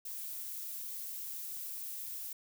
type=noise; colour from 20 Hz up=violet; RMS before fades=-42 dBFS; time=0.05-2.33 s; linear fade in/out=5 ms; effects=none